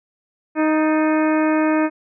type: harmonic tone with a mistuned harmonic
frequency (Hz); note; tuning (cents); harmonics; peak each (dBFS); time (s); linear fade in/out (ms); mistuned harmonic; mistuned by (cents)
311.1; D#4; 0; 1 / 2 / 3 / 4 / 5 / 6 / 7 / 8; -16 / -22 / -26 / -28 / -30 / -32 / -33 / -34; 0.55-1.9; 50; 6; -68
effects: none